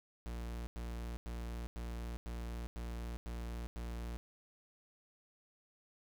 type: tone bursts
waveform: 45% pulse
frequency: 58.27 Hz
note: A#1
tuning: in tune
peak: -40 dBFS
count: 8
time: 0.26-4.17 s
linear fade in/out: 0 ms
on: 410 ms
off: 90 ms
effects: none